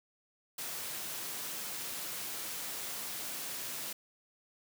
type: high-pass noise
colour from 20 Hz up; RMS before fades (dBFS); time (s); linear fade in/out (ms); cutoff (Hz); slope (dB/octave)
white; -40; 0.58-3.93; 5; 110; 24
effects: none